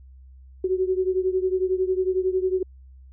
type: beating tone pair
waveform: sine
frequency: 369.9 / 380.9 Hz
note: F#4 / G4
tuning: 0 / -50 cents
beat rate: 11 Hz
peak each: -22 / -25 dBFS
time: 0.64-2.63 s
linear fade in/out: 5 ms
effects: added 65 Hz sine -44 dBFS peak until 3.12 s